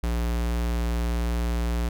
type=tone; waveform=square; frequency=58.7 Hz; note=A#1; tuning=13 cents sharp; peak=-24 dBFS; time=0.03-1.89 s; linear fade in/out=5 ms; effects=none

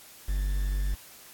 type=tone with quantisation; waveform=triangle; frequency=48.3 Hz; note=G1; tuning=25 cents flat; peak=-23 dBFS; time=0.28-0.95 s; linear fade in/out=10 ms; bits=8; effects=white hiss -50 dBFS RMS until 1.33 s + AAC 64 kbps

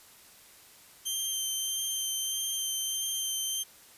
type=tone with vibrato; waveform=15% pulse; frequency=3136 Hz; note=G7; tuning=in tune; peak=-23 dBFS; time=1.05-3.64 s; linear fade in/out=20 ms; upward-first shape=sine; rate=1.6 Hz; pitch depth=13 cents each way; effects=white hiss -55 dBFS RMS until 3.97 s + resampled to 32000 Hz

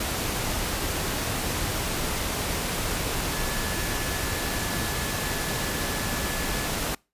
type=tone in noise; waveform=sine; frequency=1721 Hz; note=A6; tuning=39 cents flat; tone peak=-37 dBFS; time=3.33-6.68 s; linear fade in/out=5 ms; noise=pink; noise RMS=-28 dBFS; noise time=0-6.95 s; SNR=-12 dB; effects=noise-tail reverb RT60 0.3 s tail -26 dB re dry + resampled to 32000 Hz

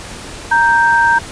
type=tone pair together; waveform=sine; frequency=932.3 / 1567.9 Hz; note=A#5 / G6; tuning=0 / 0 cents; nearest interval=major sixth; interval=900 cents; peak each=-11 dBFS; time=0.51-1.19 s; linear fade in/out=10 ms; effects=pink hiss -30 dBFS RMS until 1.31 s + resampled to 22050 Hz

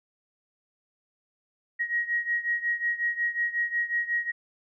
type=beating tone pair; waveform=sine; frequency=1890 / 1895.5 Hz; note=A#6 / A#6; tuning=+23 / +28 cents; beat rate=5.5 Hz; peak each=-27 / -30 dBFS; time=1.79-4.32 s; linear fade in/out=20 ms; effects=none

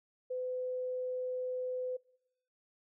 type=tone; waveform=sine; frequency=506 Hz; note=B4; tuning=42 cents sharp; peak=-34 dBFS; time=0.3-1.97 s; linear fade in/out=10 ms; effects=noise-tail reverb RT60 0.8 s tail -24 dB re dry

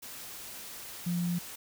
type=tone in noise; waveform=sine; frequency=174.61 Hz; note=F3; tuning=in tune; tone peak=-28 dBFS; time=1.06-1.39 s; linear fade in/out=10 ms; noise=white; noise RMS=-44 dBFS; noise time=0.02-1.56 s; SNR=+13 dB; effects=none

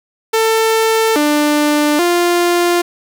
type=tone with pitch steps; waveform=sawtooth; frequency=446 / 296.8 / 348.9 Hz; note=A4 / D4 / F4; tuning=+23 / +18 / -2 cents; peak=-7 dBFS; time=0.33-2.82 s; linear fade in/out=10 ms; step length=830 ms; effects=7-bit

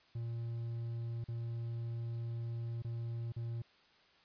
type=tone with dropouts; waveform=triangle; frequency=116.54 Hz; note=A#2; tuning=in tune; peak=-35 dBFS; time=0.15-3.62 s; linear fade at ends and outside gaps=5 ms; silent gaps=1.242-1.284 / 2.822-2.846 / 3.322-3.363 s; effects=white hiss -66 dBFS RMS until 4.24 s + resampled to 11025 Hz

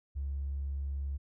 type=tone with tanh clipping; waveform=triangle; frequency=69.4 Hz; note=C#2; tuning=3 cents sharp; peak=-32 dBFS; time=0.15-1.18 s; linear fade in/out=20 ms; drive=2 dB; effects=none

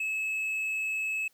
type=tone; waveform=triangle; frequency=2590 Hz; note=E7; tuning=31 cents flat; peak=-27 dBFS; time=0-1.28 s; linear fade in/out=5 ms; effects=white hiss -67 dBFS RMS until 1.33 s

